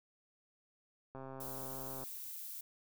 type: click train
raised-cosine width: 1 ms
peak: -34 dBFS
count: 119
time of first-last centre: 1.15-2.037 s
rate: 133 Hz
type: noise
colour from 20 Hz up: violet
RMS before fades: -46 dBFS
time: 1.4-2.61 s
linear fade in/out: 5 ms
effects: none